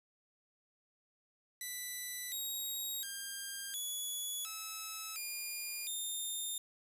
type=tone with pitch steps; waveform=5% pulse; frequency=1985 / 3787 / 1602 / 3399 / 1301 / 2419 / 3638 Hz; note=B6 / A#7 / G6 / G#7 / E6 / D#7 / A#7; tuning=+8 / +27 / +37 / +39 / -23 / -49 / -43 cents; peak=-30 dBFS; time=1.61-6.58 s; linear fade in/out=2 ms; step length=710 ms; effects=resampled to 32000 Hz + 10-bit